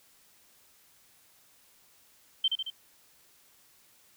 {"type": "tone with echo", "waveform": "sine", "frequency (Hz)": 3120, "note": "G7", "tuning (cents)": -9, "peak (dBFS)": -22, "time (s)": [2.44, 2.48], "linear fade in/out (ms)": 5, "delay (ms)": 74, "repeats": 3, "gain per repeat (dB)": -4, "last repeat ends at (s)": 2.702, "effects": ["white hiss -62 dBFS RMS until 4.16 s"]}